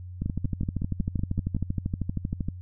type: two click trains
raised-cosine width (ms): 5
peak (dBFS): -15 / -16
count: 30 / 8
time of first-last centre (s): 0.22-2.486 / 0.26-1.566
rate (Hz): 12.8 / 5.36
effects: added 90 Hz sine -37 dBFS peak until 2.61 s